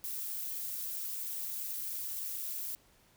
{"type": "noise with amplitude modulation", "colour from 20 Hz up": "violet", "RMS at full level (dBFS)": -35, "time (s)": [0.04, 2.75], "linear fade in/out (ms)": 0, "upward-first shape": "sine", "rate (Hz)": 223, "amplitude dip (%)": 80, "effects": ["pink hiss -65 dBFS RMS until 3.16 s"]}